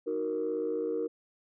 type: chord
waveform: sine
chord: D# minor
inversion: none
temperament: equal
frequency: 311.1 / 370 / 466.2 Hz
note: D#4 / F#4 / A#4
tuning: 0 / 0 / 0 cents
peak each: -35 / -35 / -30 dBFS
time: 0.06-1.08 s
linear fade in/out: 20 ms
effects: tanh soft clip ceiling -23 dBFS